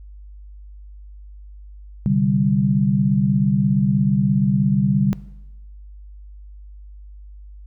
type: chord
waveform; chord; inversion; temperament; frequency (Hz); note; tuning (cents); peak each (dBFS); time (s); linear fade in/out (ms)
sine; C suspended second; none; equal with one note detuned; 129.98 / 146.83 / 196; C3 / D3 / G3; -11 / 0 / 0; -21 / -20 / -18; 2.06-5.13; 0
effects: noise-tail reverb RT60 1.0 s tail -19 dB re dry + added 50 Hz sine -37 dBFS peak until 7.66 s